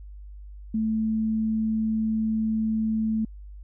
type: tone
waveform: sine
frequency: 220 Hz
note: A3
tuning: in tune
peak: -22 dBFS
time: 0.74-3.25 s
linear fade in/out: 5 ms
effects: added 50 Hz sine -39 dBFS peak until 3.63 s